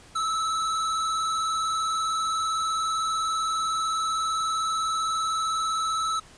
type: tone with vibrato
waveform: square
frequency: 1302 Hz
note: E6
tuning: 22 cents flat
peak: -25 dBFS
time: 0.15-6.2 s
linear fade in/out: 10 ms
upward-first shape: square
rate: 20 Hz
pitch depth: 29 cents each way
effects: pink hiss -51 dBFS RMS until 6.37 s + resampled to 22050 Hz